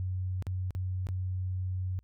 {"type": "tone with dropouts", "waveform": "sine", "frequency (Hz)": 92.5, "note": "F#2", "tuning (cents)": 0, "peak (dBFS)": -30, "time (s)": [0, 1.99], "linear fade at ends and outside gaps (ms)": 0, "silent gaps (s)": [[0.424, 0.468], [0.707, 0.75], [1.069, 1.088]], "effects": ["added 60 Hz sine -62 dBFS peak until 2.03 s"]}